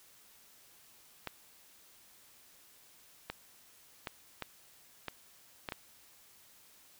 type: clicks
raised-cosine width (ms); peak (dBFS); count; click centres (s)
0.3; -21; 7; 1.273 / 3.3 / 4.072 / 4.423 / 5.083 / 5.688 / 5.722
effects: white hiss -61 dBFS RMS until 6.99 s